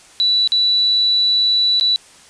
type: tone with dropouts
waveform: sine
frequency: 3951 Hz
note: B7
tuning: in tune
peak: -12 dBFS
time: 0.2-1.96 s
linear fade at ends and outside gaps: 0 ms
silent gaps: 0.475-0.52 / 1.798-1.81 s
effects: white hiss -45 dBFS RMS until 2.29 s + resampled to 22050 Hz

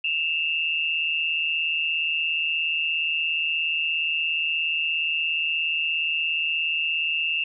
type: tone pair together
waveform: sine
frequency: 2637 / 2794 Hz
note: E7 / F7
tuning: 0 / 0 cents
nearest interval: minor second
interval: 100 cents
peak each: -25 dBFS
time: 0.04-7.44 s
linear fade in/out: 5 ms
effects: none

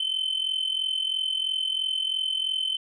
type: tone with amplitude modulation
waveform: sine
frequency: 3069 Hz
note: G7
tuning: 37 cents flat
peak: -19 dBFS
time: 0-2.77 s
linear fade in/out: 5 ms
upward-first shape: sine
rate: 43 Hz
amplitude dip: 80%
effects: tanh soft clip ceiling -21 dBFS

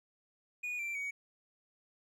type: tone with pitch steps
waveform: triangle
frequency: 2458 / 2352 / 2251 Hz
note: D#7 / D7 / C#7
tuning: -22 / +2 / +26 cents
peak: -34 dBFS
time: 0.63-1.11 s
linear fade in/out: 10 ms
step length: 160 ms
effects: none

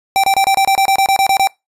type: tone bursts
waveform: square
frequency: 780 Hz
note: G5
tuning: 9 cents flat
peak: -10 dBFS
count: 13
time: 0.16-1.472 s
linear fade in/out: 0 ms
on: 76 ms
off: 27 ms
effects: noise-tail reverb RT60 0.2 s tail -23 dB re dry + resampled to 32000 Hz

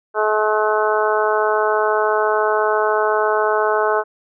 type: harmonic tone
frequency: 214.1 Hz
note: A3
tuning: 47 cents flat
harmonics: 2 / 3 / 4 / 5 / 6 / 7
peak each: -19 / -21 / -22 / -23 / -24 / -24 dBFS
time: 0.14-4.04 s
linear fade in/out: 50 ms
effects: none

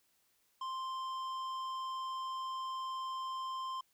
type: tone with tanh clipping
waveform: sine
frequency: 1046.5 Hz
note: C6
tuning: in tune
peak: -39 dBFS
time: 0.61-3.81 s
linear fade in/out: 5 ms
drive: 11 dB
effects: white hiss -74 dBFS RMS until 3.93 s

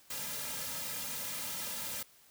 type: noise with comb filter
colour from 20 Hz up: white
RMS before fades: -39 dBFS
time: 0.1-2.03 s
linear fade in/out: 5 ms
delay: 2.7 ms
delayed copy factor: -1
effects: white hiss -62 dBFS RMS until 2.3 s

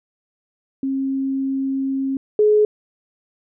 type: tone pair in turn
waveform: sine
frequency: 269.2 / 423 Hz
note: C4 / G#4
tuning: +49 / +32 cents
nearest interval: minor sixth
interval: 783 cents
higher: second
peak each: -19 / -11 dBFS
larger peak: second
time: 0.83-2.17 / 2.39-2.65 s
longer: first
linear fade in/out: 2 ms
effects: none

